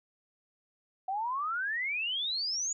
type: exponential sweep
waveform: sine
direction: up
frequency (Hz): 740 to 6950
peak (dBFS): -30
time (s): 1.08-2.73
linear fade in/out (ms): 5
effects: none